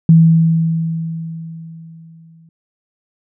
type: tone with exponential decay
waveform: sine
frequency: 163.5 Hz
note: E3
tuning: 14 cents flat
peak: -3 dBFS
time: 0.09-2.49 s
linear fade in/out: 2 ms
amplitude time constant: 520 ms
effects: none